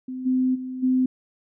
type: tone with level steps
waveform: sine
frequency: 256.8 Hz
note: C4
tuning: 32 cents flat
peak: -29 / -18 / -29 / -17 dBFS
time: 0.08-1.06 s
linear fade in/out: 5 ms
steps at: 0.25 / 0.54 / 0.82 s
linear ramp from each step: 20 ms
effects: none